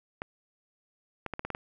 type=clicks; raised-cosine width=0.5 ms; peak=-19 dBFS; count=7; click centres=0.219 / 1.263 / 1.337 / 1.394 / 1.45 / 1.503 / 1.549 s; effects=none